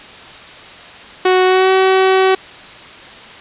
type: tone with pitch glide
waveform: sawtooth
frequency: 370 to 379.1 Hz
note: F#4 to F#4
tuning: 0 to +42 cents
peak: -5 dBFS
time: 1.25-2.35 s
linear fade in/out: 5 ms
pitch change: +42 cents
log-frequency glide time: 1.45-1.71 s
effects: white hiss -35 dBFS RMS until 3.4 s + resampled to 8000 Hz